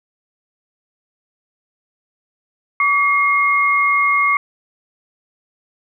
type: tone pair together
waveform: sine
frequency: 1143 / 2145 Hz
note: D6 / C7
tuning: -47 / +42 cents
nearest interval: major seventh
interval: 1089 cents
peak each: -15 dBFS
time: 2.8-4.37 s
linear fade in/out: 2 ms
effects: none